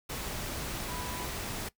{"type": "tone in noise", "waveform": "sine", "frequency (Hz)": 987.8, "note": "B5", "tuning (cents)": 0, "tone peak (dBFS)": -42, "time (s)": [0.88, 1.26], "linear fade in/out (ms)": 10, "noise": "pink", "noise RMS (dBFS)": -37, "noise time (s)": [0.09, 1.69], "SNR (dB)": -8, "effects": ["noise-tail reverb RT60 0.1 s tail -19 dB re dry"]}